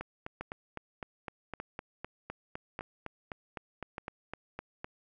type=two click trains; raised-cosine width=0.5 ms; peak=-23 / -23 dBFS; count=4 / 20; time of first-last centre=0.41-3.981 / 0.01-4.845 s; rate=0.84 / 3.93 Hz; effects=none